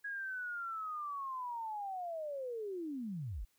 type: linear sweep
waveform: sine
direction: down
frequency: 1661.2 to 34.65 Hz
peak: -38 dBFS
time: 0.04-3.45 s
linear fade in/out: 10 ms
effects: white hiss -75 dBFS RMS until 3.58 s